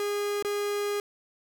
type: tone with dropouts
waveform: 45% pulse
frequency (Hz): 410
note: G#4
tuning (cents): -22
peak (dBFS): -27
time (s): 0-1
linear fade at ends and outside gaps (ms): 1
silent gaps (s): 0.425-0.448
effects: none